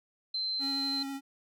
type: tone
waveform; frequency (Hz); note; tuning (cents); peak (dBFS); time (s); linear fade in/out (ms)
sine; 4100; C8; -36; -30; 0.34-1.03; 5
type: tone with vibrato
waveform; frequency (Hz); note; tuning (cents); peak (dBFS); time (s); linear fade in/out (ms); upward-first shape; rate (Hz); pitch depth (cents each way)
square; 274.2; C#4; -19; -36; 0.59-1.21; 50; sine; 12; 14
effects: none